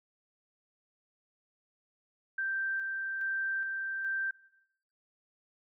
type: tone with tremolo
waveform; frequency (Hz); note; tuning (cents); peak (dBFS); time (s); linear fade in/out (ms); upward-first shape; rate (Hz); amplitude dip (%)
sine; 1568; G6; 0; -30; 2.38-4.31; 5; square; 1.2; 30
effects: noise-tail reverb RT60 0.8 s tail -20 dB re dry